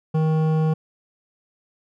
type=tone with hard clipping; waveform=sine; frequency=157.5 Hz; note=D#3; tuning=21 cents sharp; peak=-19 dBFS; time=0.14-0.74 s; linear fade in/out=10 ms; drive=12 dB; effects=none